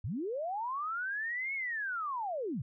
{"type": "linear two-way sweep", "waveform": "sine", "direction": "up then down", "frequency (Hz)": [77.78, 2217, 100.3], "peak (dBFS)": -33, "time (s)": [0.04, 2.62], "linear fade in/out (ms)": 5, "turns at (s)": 1.54, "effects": []}